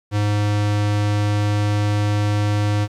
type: tone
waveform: square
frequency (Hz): 103.83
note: G#2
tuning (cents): 0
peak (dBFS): -17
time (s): 0.11-2.88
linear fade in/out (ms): 50
effects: low-pass 7000 Hz 12 dB/octave + 8-bit